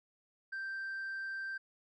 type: tone with tanh clipping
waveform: sine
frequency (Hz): 1568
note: G6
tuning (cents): 0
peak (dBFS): -38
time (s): 0.52-1.58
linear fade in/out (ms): 10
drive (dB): 1
effects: none